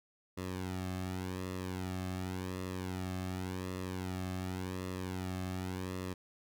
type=tone with flanger; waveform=sawtooth; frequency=92.5 Hz; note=F#2; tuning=in tune; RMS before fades=-39 dBFS; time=0.37-6.14 s; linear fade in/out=10 ms; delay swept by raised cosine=1.3 to 2.09 ms; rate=0.89 Hz; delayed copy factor=-0.75; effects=none